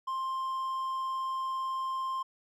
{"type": "tone", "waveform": "triangle", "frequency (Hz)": 1053, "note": "C6", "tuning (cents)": 11, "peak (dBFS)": -29, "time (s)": [0.07, 2.23], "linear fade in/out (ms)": 10, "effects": []}